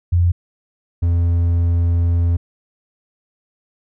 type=tone pair in turn; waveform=sine / triangle; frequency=87.31 / 85.56 Hz; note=F2 / F2; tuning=0 / -35 cents; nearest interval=unison; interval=35 cents; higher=first; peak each=-11 dBFS; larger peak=neither; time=0.12-0.32 / 1.02-2.37 s; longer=second; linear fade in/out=10 ms; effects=none